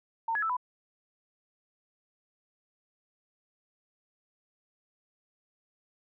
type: tone with pitch steps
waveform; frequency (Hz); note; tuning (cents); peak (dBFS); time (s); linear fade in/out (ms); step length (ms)
sine; 909 / 1686 / 1319 / 995; A#5 / G#6 / E6 / B5; -44 / +26 / +1 / +13; -27; 0.28-0.568; 5; 72
effects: none